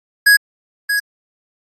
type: tone with echo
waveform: square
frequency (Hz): 1661.2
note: G#6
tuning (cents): 0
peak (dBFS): -7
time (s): 0.26-0.37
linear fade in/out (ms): 10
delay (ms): 630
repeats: 1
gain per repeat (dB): -8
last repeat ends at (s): 1
effects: AAC 48 kbps